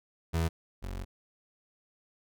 30% pulse tone pair in turn, 82.5 / 46.13 Hz, E2 / F#1, +2 / -4 cents, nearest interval minor seventh, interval 1006 cents, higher first, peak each -24 / -33 dBFS, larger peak first, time 0.33-0.49 / 0.82-1.05 s, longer second, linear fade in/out 20 ms, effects none

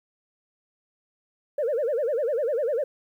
sine tone with vibrato, 523.3 Hz, C5, in tune, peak -21 dBFS, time 1.58-2.84 s, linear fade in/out 5 ms, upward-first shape sine, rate 10 Hz, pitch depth 270 cents each way, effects tanh soft clip ceiling -19 dBFS + 10-bit

